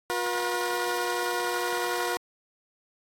15% pulse tone pair together, 358.4 / 481.5 Hz, F4 / B4, +45 / -44 cents, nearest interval perfect fourth, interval 511 cents, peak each -23 dBFS, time 0.1-2.17 s, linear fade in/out 0 ms, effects AAC 64 kbps

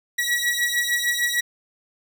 sawtooth beating tone pair, 1921 / 1927.6 Hz, B6 / B6, -48 / -43 cents, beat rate 6.6 Hz, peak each -20 dBFS, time 0.18-1.41 s, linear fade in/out 10 ms, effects none

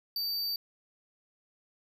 square tone, 4623 Hz, D8, 28 cents flat, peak -31 dBFS, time 0.16-0.56 s, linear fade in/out 2 ms, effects none

